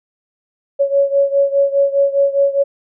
sine beating tone pair, 556 / 560.9 Hz, C#5 / C#5, +5 / +20 cents, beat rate 4.9 Hz, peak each -13 / -16 dBFS, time 0.79-2.64 s, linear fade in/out 20 ms, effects none

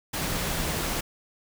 sine tone in noise, 161.8 Hz, E3, 32 cents flat, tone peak -37 dBFS, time 0.18-0.84 s, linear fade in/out 10 ms, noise pink, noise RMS -29 dBFS, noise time 0.13-1.01 s, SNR -11 dB, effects none

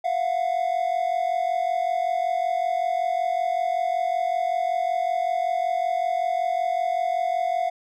triangle tone pair together, 679.7 / 725 Hz, F5 / F#5, -47 / -35 cents, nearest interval minor second, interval 112 cents, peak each -22 dBFS, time 0.04-7.7 s, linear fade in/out 10 ms, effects tanh soft clip ceiling -12 dBFS

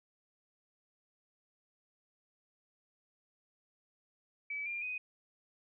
sine tone with pitch steps, 2294 / 2394 / 2499 Hz, D7 / D7 / D#7, -41 / +33 / +7 cents, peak -36 dBFS, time 4.5-4.98 s, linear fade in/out 5 ms, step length 160 ms, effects none

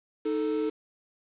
triangle tone pair together, 310.8 / 439.5 Hz, D#4 / A4, -2 / -2 cents, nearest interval tritone, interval 600 cents, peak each -27 / -26 dBFS, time 0.25-0.7 s, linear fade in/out 10 ms, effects resampled to 8000 Hz + 8-bit

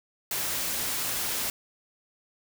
white noise, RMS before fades -30 dBFS, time 0.31-1.5 s, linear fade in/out 2 ms, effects none

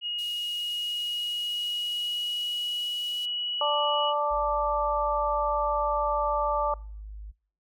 sine tone with pitch glide, 2880 to 2930 Hz, F#7 to F#7, -47 to -18 cents, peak -28 dBFS, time 0.01-4.14 s, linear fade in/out 50 ms, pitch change +29 cents, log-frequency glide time 0.32-3.54 s
pink band-pass noise, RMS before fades -48 dBFS, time 0.18-3.26 s, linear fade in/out 10 ms, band 3500 to 16000 Hz, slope 24 dB/octave
harmonic tone, 293.7 Hz, D4, in tune, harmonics 2 / 3 / 4, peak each -28 / -28 / -28 dBFS, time 3.61-6.74 s, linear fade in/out 2 ms
sine tone, 51.9 Hz, G#1, in tune, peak -37 dBFS, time 4.3-7.32 s, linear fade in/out 20 ms
effects noise-tail reverb RT60 0.5 s tail -25 dB re dry

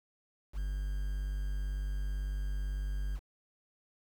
triangle tone with quantisation, 49 Hz, G1, in tune, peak -30 dBFS, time 0.53-3.2 s, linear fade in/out 50 ms, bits 9, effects none

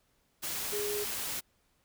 sine tone in noise, 414.2 Hz, G#4, 5 cents flat, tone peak -33 dBFS, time 0.72-1.05 s, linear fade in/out 20 ms, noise white, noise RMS -36 dBFS, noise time 0.42-1.41 s, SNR 0 dB, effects pink hiss -72 dBFS RMS until 1.84 s

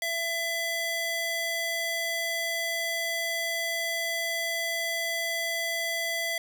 square tone with high-pass filter, 669 Hz, E5, 25 cents sharp, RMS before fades -30 dBFS, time 0.02-6.38 s, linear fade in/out 2 ms, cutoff 1400 Hz, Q 1.3, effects 9-bit

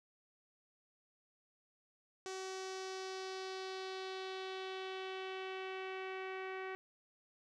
sawtooth tone with low-pass filter sweep, 378.5 Hz, F#4, 39 cents sharp, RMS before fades -44 dBFS, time 2.26-6.75 s, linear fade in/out 0 ms, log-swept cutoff 6500 to 2100 Hz, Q 2.3, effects none

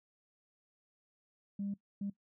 sine tone bursts at uneven times, 200.3 Hz, G3, 38 cents sharp, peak -34 dBFS, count 2, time 1.59-1.74 / 2.01-2.1 s, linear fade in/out 5 ms, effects noise-tail reverb RT60 0.1 s tail -18 dB re dry + tanh soft clip ceiling -30 dBFS

